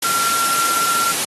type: tone in noise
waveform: sine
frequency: 1370 Hz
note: F6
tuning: 34 cents flat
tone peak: -19 dBFS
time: 0.04-1.12 s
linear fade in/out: 5 ms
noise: white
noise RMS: -20 dBFS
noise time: 0.02-1.25 s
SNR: -2 dB
effects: high-pass 150 Hz 12 dB/octave + AAC 32 kbps